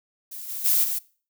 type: noise with level steps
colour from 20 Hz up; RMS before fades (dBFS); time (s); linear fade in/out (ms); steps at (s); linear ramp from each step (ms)
violet; -37 / -32 / -20 / -27; 0.31-0.99; 10; 0.48 / 0.64 / 0.83; 20
effects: noise-tail reverb RT60 0.4 s tail -21 dB re dry